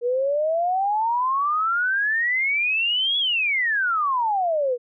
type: exponential two-way sweep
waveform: sine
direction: up then down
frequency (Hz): 472.1 to 3401 to 472.1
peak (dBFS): -19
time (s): 0.01-4.78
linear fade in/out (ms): 50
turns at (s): 3.18
effects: none